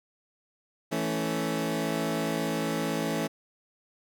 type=chord; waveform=20% pulse; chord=A major; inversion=second; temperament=equal; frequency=164.81 / 220 / 277.2 Hz; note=E3 / A3 / C#4; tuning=0 / 0 / 0 cents; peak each=-27 dBFS; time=0.91-3.28 s; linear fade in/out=20 ms; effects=none